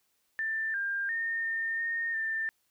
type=tone with pitch steps; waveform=sine; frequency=1779 / 1599 / 1828 / 1817 / 1839 / 1788 Hz; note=A6 / G6 / A#6 / A#6 / A#6 / A6; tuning=+19 / +34 / -34 / -45 / -24 / +27 cents; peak=-29 dBFS; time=0.39-2.49 s; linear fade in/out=0 ms; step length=350 ms; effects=white hiss -74 dBFS RMS until 2.7 s